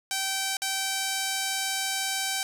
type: tone with dropouts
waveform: 5% pulse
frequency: 774 Hz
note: G5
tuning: 22 cents flat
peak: -15 dBFS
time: 0.11-2.43 s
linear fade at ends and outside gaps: 1 ms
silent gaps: 0.569-0.619 s
effects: none